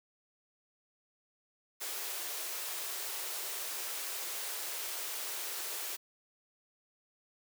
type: high-pass noise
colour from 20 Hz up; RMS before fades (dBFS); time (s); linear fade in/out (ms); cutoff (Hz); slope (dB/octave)
white; -39; 1.8-5.97; 20; 330; 96
effects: none